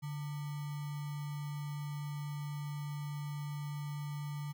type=tone with sample-and-hold; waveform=sine; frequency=145.9 Hz; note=D3; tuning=11 cents flat; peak=-37 dBFS; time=0.02-4.53 s; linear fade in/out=20 ms; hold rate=1050 Hz; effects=none